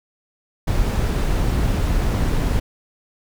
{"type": "noise", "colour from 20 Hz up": "brown", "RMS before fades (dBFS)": -19, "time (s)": [0.67, 2.6], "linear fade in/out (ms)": 10, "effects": []}